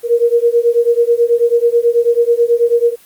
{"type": "beating tone pair", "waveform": "sine", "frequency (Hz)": [467.2, 476.4], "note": ["A#4", "A#4"], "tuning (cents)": [4, 38], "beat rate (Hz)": 9.2, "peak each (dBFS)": -12, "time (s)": [0.03, 2.96], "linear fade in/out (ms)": 50, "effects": ["white hiss -45 dBFS RMS until 3.05 s", "Opus 32 kbps"]}